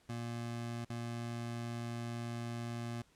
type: tone with dropouts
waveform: 25% pulse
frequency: 117.9 Hz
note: A#2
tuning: 20 cents sharp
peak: -35 dBFS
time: 0.09-3.02 s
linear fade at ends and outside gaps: 5 ms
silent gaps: 0.848-0.898 s
effects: pink hiss -69 dBFS RMS until 3.15 s + low-pass 10000 Hz 12 dB/octave